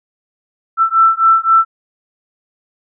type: beating tone pair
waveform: sine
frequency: 1331 / 1334.8 Hz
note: E6 / E6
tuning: +16 / +21 cents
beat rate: 3.8 Hz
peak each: -11 dBFS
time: 0.77-1.65 s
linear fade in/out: 50 ms
effects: none